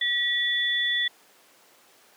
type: tone pair together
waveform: sine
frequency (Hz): 1928 / 3453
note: B6 / A7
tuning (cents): -42 / -33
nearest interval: minor seventh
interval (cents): 1009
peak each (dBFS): -25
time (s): 0.01-1.08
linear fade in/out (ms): 5
effects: pink hiss -56 dBFS RMS until 2.16 s + high-pass 400 Hz 12 dB/octave

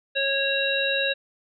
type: harmonic tone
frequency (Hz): 549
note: C#5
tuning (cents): -17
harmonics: 1 / 3 / 5 / 7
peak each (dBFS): -27 / -27 / -27 / -27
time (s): 0.15-1.14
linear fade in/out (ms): 20
effects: none

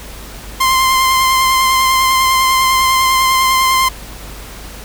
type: tone with vibrato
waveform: sawtooth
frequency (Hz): 1046.5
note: C6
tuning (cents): 0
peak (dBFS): -6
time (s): 0.6-3.89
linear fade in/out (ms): 10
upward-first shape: sine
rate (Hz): 10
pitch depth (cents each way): 16
effects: added 50 Hz sine -32 dBFS peak until 4.84 s + pink hiss -33 dBFS RMS until 4.84 s

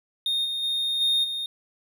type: tone with level steps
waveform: triangle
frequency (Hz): 3684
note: A#7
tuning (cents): -21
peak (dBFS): -21 / -25 / -22 / -18 / -26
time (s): 0.26-1.46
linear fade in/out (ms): 2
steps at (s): 0.44 / 0.62 / 1 / 1.23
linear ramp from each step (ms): 20
effects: none

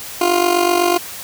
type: tone with amplitude modulation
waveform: 20% pulse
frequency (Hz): 351.2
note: F4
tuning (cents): +10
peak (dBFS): -5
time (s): 0.21-0.98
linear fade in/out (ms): 5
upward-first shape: sine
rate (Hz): 48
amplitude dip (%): 70
effects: white hiss -31 dBFS RMS until 1.23 s

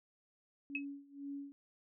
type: tone with tremolo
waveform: sine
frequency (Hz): 281.2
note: C#4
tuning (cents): +25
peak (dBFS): -40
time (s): 0.7-1.52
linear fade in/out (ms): 0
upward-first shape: sine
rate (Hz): 2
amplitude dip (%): 90
type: tone with exponential decay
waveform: sine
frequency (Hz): 2569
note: E7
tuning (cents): -45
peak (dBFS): -31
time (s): 0.75-0.85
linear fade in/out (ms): 2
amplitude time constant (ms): 20
effects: none

